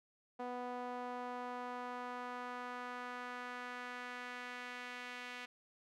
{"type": "tone with band-pass filter sweep", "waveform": "sawtooth", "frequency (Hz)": 246.9, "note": "B3", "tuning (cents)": 0, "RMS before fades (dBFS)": -45, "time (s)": [0.39, 5.46], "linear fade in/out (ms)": 10, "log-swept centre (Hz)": [730, 2300], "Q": 1.5, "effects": []}